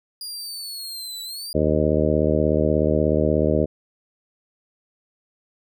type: linear two-way sweep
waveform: sawtooth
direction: down then up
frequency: 4857 to 3929 to 4857 Hz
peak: -28 dBFS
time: 0.21-1.53 s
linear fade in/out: 2 ms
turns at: 1.23 s
type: harmonic tone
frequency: 76.6 Hz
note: D#2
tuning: 27 cents flat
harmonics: 1 / 2 / 3 / 4 / 5 / 6 / 7 / 8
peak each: -25 / -25 / -25 / -25 / -25 / -25 / -25 / -25 dBFS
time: 1.54-3.66 s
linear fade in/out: 20 ms
effects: none